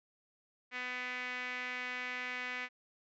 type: tone with band-pass filter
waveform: sawtooth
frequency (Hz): 250.1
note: B3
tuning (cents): +22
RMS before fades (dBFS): -40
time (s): 0.71-2.69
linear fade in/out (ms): 50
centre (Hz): 2100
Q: 3.6
effects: resampled to 16000 Hz